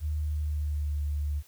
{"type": "tone with pitch glide", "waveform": "sine", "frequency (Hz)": [76, 73.28], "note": ["D#2", "D2"], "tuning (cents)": [-40, -3], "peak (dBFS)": -27, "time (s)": [0, 1.43], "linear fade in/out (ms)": 50, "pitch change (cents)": -63, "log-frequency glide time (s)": [0.13, 1.04], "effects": ["white hiss -59 dBFS RMS until 1.47 s"]}